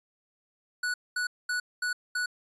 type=tone bursts; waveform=square; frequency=1474 Hz; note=F#6; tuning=7 cents flat; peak=-28 dBFS; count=5; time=0.83-2.26 s; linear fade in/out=5 ms; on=110 ms; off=220 ms; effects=resampled to 22050 Hz